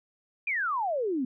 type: exponential sweep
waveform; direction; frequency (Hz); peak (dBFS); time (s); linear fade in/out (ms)
sine; down; 2480 to 241.6; -26; 0.47-1.25; 5
effects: none